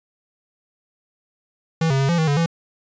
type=tone with pitch steps; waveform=square; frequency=162.5 / 135.1 / 136.5 / 171.1 / 159.4 / 143.2 / 167 Hz; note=E3 / C#3 / C#3 / F3 / D#3 / D3 / E3; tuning=-24 / -44 / -26 / -35 / +42 / -43 / +23 cents; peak=-17 dBFS; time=1.81-2.461 s; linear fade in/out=5 ms; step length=93 ms; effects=resampled to 16000 Hz